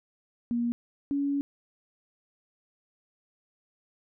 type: tone pair in turn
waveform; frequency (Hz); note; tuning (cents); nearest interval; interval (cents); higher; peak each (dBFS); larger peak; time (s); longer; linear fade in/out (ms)
sine; 237.3 / 282; A#3 / C#4; +31 / +30; minor third; 299; second; -25; neither; 0.51-0.72 / 1.11-1.41; second; 0
effects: none